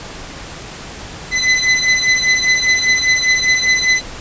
sawtooth beating tone pair, 2016 / 2021 Hz, B6 / B6, +35 / +39 cents, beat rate 5 Hz, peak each -11 dBFS, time 1.31-4.02 s, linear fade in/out 50 ms, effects pink hiss -31 dBFS RMS until 4.2 s + resampled to 16000 Hz

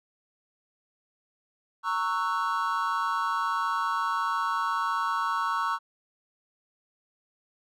triangle chord, F# dominant seventh, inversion first, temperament equal with one note detuned, 923.2 / 1108.7 / 1318.5 / 1480 Hz, A#5 / C#6 / E6 / F#6, -17 / 0 / 0 / 0 cents, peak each -30 / -27 / -29 / -33 dBFS, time 1.83-5.79 s, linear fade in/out 50 ms, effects none

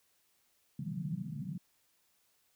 white band-pass noise, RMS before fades -39 dBFS, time 0.79-1.58 s, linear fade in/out 5 ms, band 140 to 190 Hz, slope 48 dB/octave, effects white hiss -73 dBFS RMS until 2.55 s

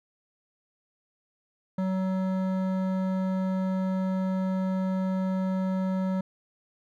sine tone with hard clipping, 188.1 Hz, F#3, 29 cents sharp, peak -27 dBFS, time 1.78-6.21 s, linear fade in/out 5 ms, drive 13 dB, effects none

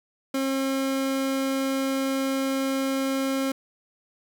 30% pulse tone, 268.9 Hz, C4, 47 cents sharp, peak -21 dBFS, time 0.34-3.52 s, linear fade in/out 5 ms, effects none

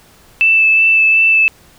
sine tone with vibrato, 2639 Hz, E7, 1 cent sharp, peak -7 dBFS, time 0.41-1.48 s, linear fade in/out 0 ms, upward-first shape sine, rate 2.7 Hz, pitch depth 12 cents each way, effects pink hiss -46 dBFS RMS until 1.78 s

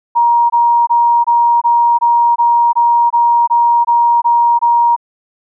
sine tone bursts, 944 Hz, A#5, 22 cents sharp, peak -7 dBFS, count 13, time 0.15-4.964 s, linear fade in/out 20 ms, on 350 ms, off 22 ms, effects none

